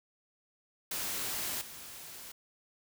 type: noise with level steps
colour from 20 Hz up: white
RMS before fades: -36 / -47 dBFS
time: 0.91-2.32 s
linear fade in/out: 5 ms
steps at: 1.61 s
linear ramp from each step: 5 ms
effects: none